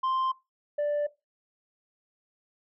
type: tone pair in turn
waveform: sine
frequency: 1046.5 / 587.3 Hz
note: C6 / D5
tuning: 0 / 0 cents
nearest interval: minor seventh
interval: 1000 cents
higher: first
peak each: -22 dBFS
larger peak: neither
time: 0.03-0.32 / 0.78-1.07 s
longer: neither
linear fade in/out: 10 ms
effects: noise-tail reverb RT60 0.2 s tail -17 dB re dry + tanh soft clip ceiling -24 dBFS